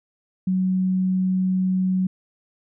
sine tone, 186.2 Hz, F#3, 11 cents sharp, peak -18 dBFS, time 0.47-2.07 s, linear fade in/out 5 ms, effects none

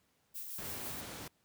violet noise with tremolo, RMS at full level -42 dBFS, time 0.34-1.02 s, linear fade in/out 20 ms, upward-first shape triangle, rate 6.1 Hz, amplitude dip 40%
pink noise, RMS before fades -45 dBFS, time 0.58-1.28 s, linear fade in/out 5 ms
effects pink hiss -74 dBFS RMS until 1.44 s + high-pass 80 Hz 12 dB/octave

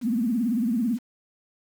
sine tone with vibrato, 233.1 Hz, A#3, in tune, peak -21 dBFS, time 0.01-0.99 s, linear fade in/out 50 ms, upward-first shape triangle, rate 18 Hz, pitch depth 210 cents each way, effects 8-bit

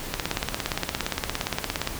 click train, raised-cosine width 0.2 ms, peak -7 dBFS, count 31, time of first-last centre 0.14-1.874 s, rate 17.3 Hz, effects pink hiss -35 dBFS RMS until 1.99 s

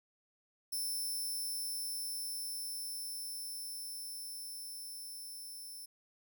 5% pulse tone with level ramp, 5330 Hz, E8, 18 cents sharp, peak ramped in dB -29 to -40 dBFS, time 0.72-5.86 s, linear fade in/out 10 ms, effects none

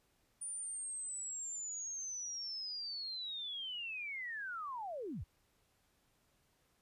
sine linear sweep, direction down, 9397 to 46.64 Hz, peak -40 dBFS, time 0.41-5.24 s, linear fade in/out 10 ms, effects pink hiss -75 dBFS RMS until 6.81 s + resampled to 32000 Hz

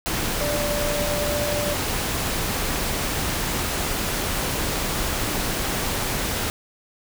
sine tone in noise, 587.3 Hz, D5, in tune, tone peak -25 dBFS, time 0.41-1.74 s, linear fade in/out 0 ms, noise pink, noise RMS -25 dBFS, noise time 0.06-6.5 s, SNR -3 dB, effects none

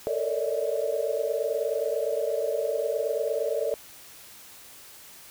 sine tone cluster, 441.9 / 461.3 / 562 / 591 / 639 Hz, A4 / A#4 / C#5 / D5 / D#5, +7 / -18 / +24 / +11 / +46 cents, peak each -31 / -31 / -32 / -30 / -33 dBFS, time 0.07-3.74 s, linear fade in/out 0 ms, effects white hiss -48 dBFS RMS until 5.3 s

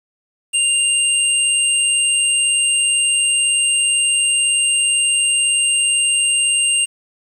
sine tone pair together, 2797 / 8479 Hz, F7 / C9, +2 / +22 cents, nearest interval octave + perfect fifth, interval 1920 cents, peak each -16 dBFS, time 0.53-6.86 s, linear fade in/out 20 ms, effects 7-bit

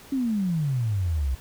sine exponential sweep, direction down, 279.5 to 62.1 Hz, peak -22 dBFS, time 0.12-1.35 s, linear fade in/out 5 ms, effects pink hiss -48 dBFS RMS until 1.4 s

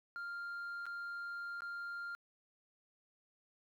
sine tone with dropouts, 1396.9 Hz, F6, in tune, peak -38 dBFS, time 0.16-2.15 s, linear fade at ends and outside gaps 0 ms, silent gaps 0.856-0.865 / 1.606-1.62 s, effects tanh soft clip ceiling -40 dBFS + 12-bit

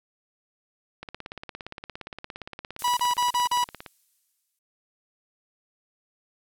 click train, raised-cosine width 0.3 ms, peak -21 dBFS, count 50, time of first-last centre 1.03-3.862 s, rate 17.3 Hz
violet noise with exponential decay, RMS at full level -33 dBFS, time 2.79-4.59 s, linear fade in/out 2 ms, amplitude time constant 390 ms
45% pulse tone bursts, 978 Hz, B5, 17 cents flat, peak -21 dBFS, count 5, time 2.84-3.642 s, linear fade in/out 5 ms, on 130 ms, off 38 ms
effects low-pass 12000 Hz 12 dB/octave

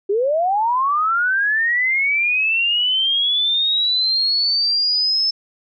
sine linear sweep, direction up, 380.8 to 5274 Hz, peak -15 dBFS, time 0.09-5.31 s, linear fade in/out 10 ms, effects none

